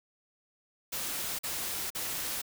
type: noise bursts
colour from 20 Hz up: white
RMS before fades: -35 dBFS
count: 3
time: 0.92-2.418 s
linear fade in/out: 10 ms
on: 470 ms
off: 44 ms
effects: none